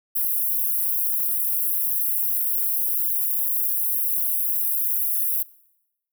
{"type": "high-pass noise", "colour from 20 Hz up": "white", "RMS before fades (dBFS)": -23, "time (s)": [0.15, 5.43], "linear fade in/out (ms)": 10, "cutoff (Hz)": 11000, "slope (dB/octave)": 48, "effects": ["noise-tail reverb RT60 0.9 s tail -22 dB re dry"]}